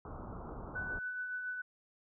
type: low-pass noise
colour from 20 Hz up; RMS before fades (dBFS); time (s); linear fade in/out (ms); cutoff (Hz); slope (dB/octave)
pink; -45; 0.05-0.99; 2; 1400; 96
type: tone with tremolo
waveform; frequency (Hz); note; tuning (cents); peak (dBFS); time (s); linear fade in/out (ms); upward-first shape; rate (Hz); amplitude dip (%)
sine; 1494; F#6; +16; -35; 0.75-1.62; 10; triangle; 7.1; 40
effects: none